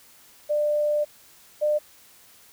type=tone pair in turn; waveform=sine; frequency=595 / 599.8 Hz; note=D5 / D5; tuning=+22 / +36 cents; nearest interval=unison; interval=14 cents; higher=second; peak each=-20 / -19 dBFS; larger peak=second; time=0.49-1.05 / 1.61-1.79 s; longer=first; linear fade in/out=20 ms; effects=white hiss -53 dBFS RMS until 2.52 s